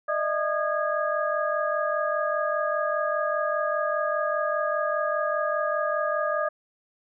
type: tone cluster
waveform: sine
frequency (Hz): 603 / 648 / 1224 / 1652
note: D5 / E5 / D#6 / G#6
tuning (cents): +46 / -30 / -29 / -10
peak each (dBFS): -27 / -30 / -28 / -32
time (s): 0.08-6.49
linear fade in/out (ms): 10
effects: none